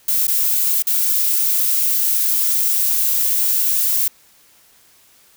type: noise with dropouts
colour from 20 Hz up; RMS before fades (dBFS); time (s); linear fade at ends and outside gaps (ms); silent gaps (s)
violet; -17; 0.08-4.08; 5; 0.271-0.279 / 0.824-0.869
effects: white hiss -52 dBFS RMS until 5.36 s